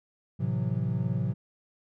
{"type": "chord", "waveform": "triangle", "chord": "F# half-diminished seventh", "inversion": "first", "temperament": "equal with one note detuned", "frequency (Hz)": [110, 130.81, 164.81, 182.66], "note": ["A2", "C3", "E3", "F#3"], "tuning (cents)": [0, 0, 0, -22], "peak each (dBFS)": [-29, -28, -32, -31], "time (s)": [0.39, 1.34], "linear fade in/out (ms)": 20, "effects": []}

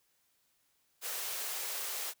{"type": "high-pass noise", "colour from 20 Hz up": "white", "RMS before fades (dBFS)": -38, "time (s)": [1.01, 2.14], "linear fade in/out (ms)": 50, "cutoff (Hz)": 380, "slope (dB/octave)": 48, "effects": ["white hiss -74 dBFS RMS until 2.2 s"]}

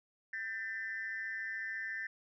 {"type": "tone with amplitude modulation", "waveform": "sine", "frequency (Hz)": 1793, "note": "A6", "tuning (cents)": 32, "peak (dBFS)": -32, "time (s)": [0.33, 2.07], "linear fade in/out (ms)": 5, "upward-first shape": "sine", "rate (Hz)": 214, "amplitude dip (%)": 100, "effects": ["tanh soft clip ceiling -29 dBFS"]}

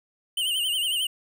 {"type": "tone with vibrato", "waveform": "square", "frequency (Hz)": 2960, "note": "F#7", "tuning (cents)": 0, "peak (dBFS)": -24, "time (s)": [0.37, 1.07], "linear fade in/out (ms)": 5, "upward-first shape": "sine", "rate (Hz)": 11, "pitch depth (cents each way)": 100, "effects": []}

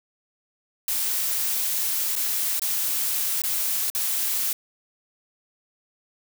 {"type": "noise with dropouts", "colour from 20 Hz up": "blue", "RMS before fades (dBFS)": -25, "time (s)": [0.88, 4.53], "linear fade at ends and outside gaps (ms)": 2, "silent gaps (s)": [[2.155, 2.162], [2.596, 2.618], [3.419, 3.437], [3.901, 3.949]], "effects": []}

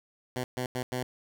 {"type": "tone bursts at uneven times", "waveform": "10% pulse", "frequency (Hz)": 126.2, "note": "B2", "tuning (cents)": 38, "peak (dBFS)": -22, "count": 4, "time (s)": [[0.36, 0.44], [0.57, 0.66], [0.75, 0.83], [0.92, 1.03]], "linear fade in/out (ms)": 2, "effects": []}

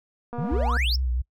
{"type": "click train", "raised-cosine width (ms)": 1, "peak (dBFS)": -22, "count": 106, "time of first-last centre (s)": [0.33, 0.769], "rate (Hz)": 239}
{"type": "exponential sweep", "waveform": "triangle", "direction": "up", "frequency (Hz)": [123.47, 5588], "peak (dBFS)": -23, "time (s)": [0.38, 0.96], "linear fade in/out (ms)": 5}
{"type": "tone with vibrato", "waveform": "sine", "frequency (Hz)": 62.6, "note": "B1", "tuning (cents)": 24, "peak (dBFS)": -22, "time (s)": [0.51, 1.22], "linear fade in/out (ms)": 10, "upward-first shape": "sine", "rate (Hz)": 4.5, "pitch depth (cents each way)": 66}
{"effects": ["noise-tail reverb RT60 0.1 s tail -23 dB re dry"]}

